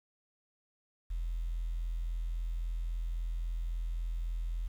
sine tone, 41.84 Hz, E1, 27 cents sharp, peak -31 dBFS, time 1.1-4.68 s, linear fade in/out 10 ms, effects tanh soft clip ceiling -29 dBFS + 10-bit

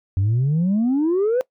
sine exponential sweep, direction up, 92.1 to 523.3 Hz, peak -14 dBFS, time 0.17-1.41 s, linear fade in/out 0 ms, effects noise-tail reverb RT60 0.1 s tail -23 dB re dry + tanh soft clip ceiling -14 dBFS

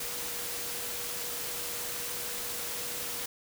sine tone in noise, 481.6 Hz, B4, 44 cents flat, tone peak -47 dBFS, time 0-3.26 s, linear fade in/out 5 ms, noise white, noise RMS -36 dBFS, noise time 0-3.26 s, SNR -14 dB, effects none

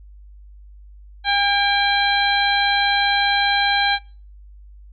harmonic tone with a mistuned harmonic, 805 Hz, G5, 46 cents sharp, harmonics 1 / 2 / 3 / 4 / 5, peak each -20 / -21 / -25 / -24 / -23 dBFS, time 1.24-3.99 s, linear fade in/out 50 ms, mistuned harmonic 3, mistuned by -51 cents, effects noise-tail reverb RT60 0.4 s tail -25 dB re dry + added 50 Hz sine -40 dBFS peak until 4.92 s

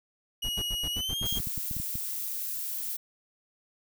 40% pulse tone with pitch glide, 2900 to 3236 Hz, F#7 to G#7, -35 to -46 cents, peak -29 dBFS, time 0.42-1.39 s, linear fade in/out 10 ms, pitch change +189 cents, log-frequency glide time 0.92-1.18 s
brown noise bursts, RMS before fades -35 dBFS, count 8, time 0.44-1.401 s, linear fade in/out 5 ms, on 51 ms, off 79 ms
clicks, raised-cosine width 5 ms, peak -25 dBFS, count 11, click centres 1.13 / 1.215 / 1.326 / 1.372 / 1.402 / 1.472 / 1.578 / 1.712 / 1.767 / 1.8 / 1.955 s
violet noise, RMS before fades -34 dBFS, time 1.25-2.97 s, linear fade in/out 10 ms
effects none

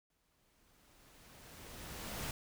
pink noise with exponential growth, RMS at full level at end -40 dBFS, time 0.1-2.31 s, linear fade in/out 2 ms, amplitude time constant 480 ms, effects none

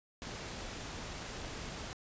pink noise, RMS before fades -43 dBFS, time 0.22-1.93 s, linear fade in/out 0 ms, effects resampled to 16000 Hz

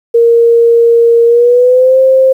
sine tone with pitch glide, 466.2 to 526.3 Hz, A#4 to C5, 0 to +10 cents, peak -3 dBFS, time 0.14-2.33 s, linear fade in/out 10 ms, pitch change +210 cents, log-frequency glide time 1.26-1.99 s, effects 7-bit

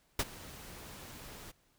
pink noise with ADSR envelope, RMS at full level -28 dBFS, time 0.19-1.52 s, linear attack 5 ms, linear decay 42 ms, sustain -21 dB, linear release 18 ms, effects pink hiss -71 dBFS RMS until 1.78 s

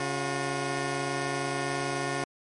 10% pulse tone pair together, 138.64 / 360 Hz, C#3 / F#4, +1 / -47 cents, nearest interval octave + perfect fourth, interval 1652 cents, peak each -23 dBFS, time 0-2.24 s, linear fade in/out 2 ms, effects MP3 48 kbps

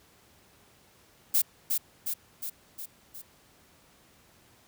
violet noise with echo, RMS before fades -23 dBFS, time 1.34-1.42 s, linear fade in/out 10 ms, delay 360 ms, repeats 5, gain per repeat -4 dB, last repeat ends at 3.22 s, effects pink hiss -60 dBFS RMS until 4.67 s + high-pass 60 Hz 12 dB/octave

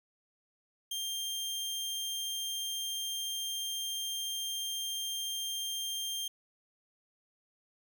sawtooth tone, 3187 Hz, G7, 28 cents sharp, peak -31 dBFS, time 0.91-6.28 s, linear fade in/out 5 ms, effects none

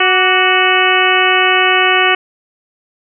harmonic tone with a mistuned harmonic, 370 Hz, F#4, in tune, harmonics 1 / 2 / 3 / 4 / 5 / 6 / 7 / 8, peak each -17 / -17 / -17 / -17 / -17 / -17 / -17 / -17 dBFS, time 0-2.15 s, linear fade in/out 5 ms, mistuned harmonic 3, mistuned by +65 cents, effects none

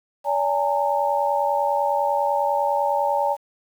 sine tone cluster, 573 / 821 / 911 Hz, D5 / G#5 / A#5, -43 / -20 / -40 cents, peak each -23 dBFS, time 0.24-3.37 s, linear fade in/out 50 ms, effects 8-bit

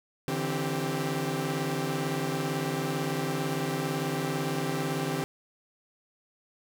sawtooth tone cluster, 145.3 / 163.2 / 264 / 391.3 Hz, D3 / E3 / C4 / G4, -18 / -17 / +16 / -3 cents, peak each -30 dBFS, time 0.28-5.24 s, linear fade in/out 0 ms, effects none

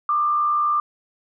sine tone with frequency modulation, 1192 Hz, D6, 25 cents sharp, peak -17 dBFS, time 0.09-0.8 s, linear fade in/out 2 ms, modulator 75.5 Hz, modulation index 0.38, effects none

